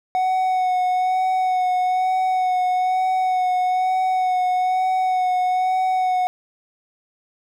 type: tone with vibrato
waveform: triangle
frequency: 740 Hz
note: F#5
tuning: in tune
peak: -15 dBFS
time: 0.15-6.27 s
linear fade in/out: 0 ms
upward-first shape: sine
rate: 1.1 Hz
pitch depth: 19 cents each way
effects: none